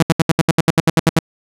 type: tone bursts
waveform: sawtooth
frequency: 163.4 Hz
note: E3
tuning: 15 cents flat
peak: -5 dBFS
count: 13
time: 0-1.19 s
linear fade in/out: 2 ms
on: 26 ms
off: 71 ms
effects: low-pass 12000 Hz 12 dB/octave